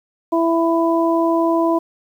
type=harmonic tone; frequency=332 Hz; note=E4; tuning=12 cents sharp; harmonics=1 / 2 / 3; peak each=-16 / -19 / -21 dBFS; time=0.32-1.79 s; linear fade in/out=10 ms; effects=8-bit